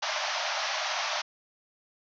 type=band-pass noise; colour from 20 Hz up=pink; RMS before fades=-31 dBFS; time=0.02-1.22 s; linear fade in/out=10 ms; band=590 to 6200 Hz; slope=96 dB/octave; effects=none